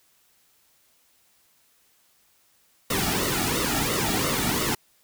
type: noise with flanger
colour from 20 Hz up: pink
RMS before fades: -25 dBFS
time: 2.9-4.75 s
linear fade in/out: 5 ms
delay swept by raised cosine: 1.2 to 1.97 ms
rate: 2.9 Hz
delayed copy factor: -0.8
effects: white hiss -63 dBFS RMS until 5.03 s